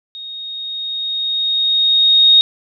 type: tone with level ramp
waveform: sine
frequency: 3729 Hz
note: A#7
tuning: in tune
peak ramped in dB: -28 to -5 dBFS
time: 0.15-2.41 s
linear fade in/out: 0 ms
effects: none